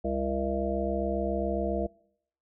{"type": "harmonic tone", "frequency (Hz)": 67.3, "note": "C2", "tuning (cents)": 49, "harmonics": [1, 3, 5, 7, 9, 10], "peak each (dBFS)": [-34, -34, -34, -34, -34, -34], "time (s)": [0.04, 1.87], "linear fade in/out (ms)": 10, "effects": ["noise-tail reverb RT60 0.7 s tail -25 dB re dry"]}